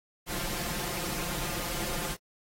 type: noise with comb filter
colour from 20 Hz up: pink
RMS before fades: -34 dBFS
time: 0.26-2.17 s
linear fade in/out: 50 ms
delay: 5.7 ms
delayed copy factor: +0.95
effects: AAC 48 kbps